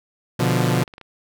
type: chord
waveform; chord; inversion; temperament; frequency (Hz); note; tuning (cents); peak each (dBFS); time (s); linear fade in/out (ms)
sawtooth; B diminished; none; equal; 123.47 / 146.83 / 174.61; B2 / D3 / F3; 0 / 0 / 0; -16 / -19 / -18; 0.39-0.84; 10
type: clicks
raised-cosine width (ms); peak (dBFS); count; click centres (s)
0.3; -25; 9; 0.635 / 0.672 / 0.715 / 0.755 / 0.793 / 0.878 / 0.938 / 0.981 / 1.013
effects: none